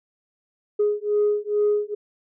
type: beating tone pair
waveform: sine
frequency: 415.3 / 417.6 Hz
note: G#4 / G#4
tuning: 0 / +10 cents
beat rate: 2.3 Hz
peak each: -21 dBFS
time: 0.79-1.95 s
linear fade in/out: 10 ms
effects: tanh soft clip ceiling -13 dBFS